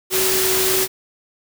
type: tone in noise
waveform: sine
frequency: 377.1 Hz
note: F#4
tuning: 33 cents sharp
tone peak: -21 dBFS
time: 0.1-0.88 s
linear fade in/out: 50 ms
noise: white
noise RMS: -19 dBFS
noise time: 0.1-0.88 s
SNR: -5 dB
effects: none